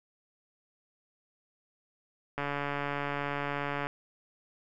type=click train; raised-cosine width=0.5 ms; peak=-18 dBFS; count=214; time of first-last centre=2.38-3.87 s; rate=143 Hz; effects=none